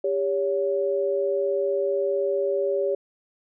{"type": "tone pair together", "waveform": "sine", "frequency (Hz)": [398.5, 563], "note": ["G4", "C#5"], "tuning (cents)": [28, 27], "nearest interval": "tritone", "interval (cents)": 599, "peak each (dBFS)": -24, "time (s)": [0.04, 2.95], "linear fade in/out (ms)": 5, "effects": []}